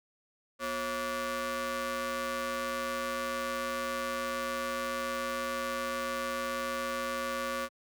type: ring-modulated tone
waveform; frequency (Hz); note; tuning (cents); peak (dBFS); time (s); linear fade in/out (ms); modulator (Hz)
sawtooth; 302.3; D#4; -50; -25; 0.59-7.69; 50; 846
effects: high-pass 100 Hz 12 dB/octave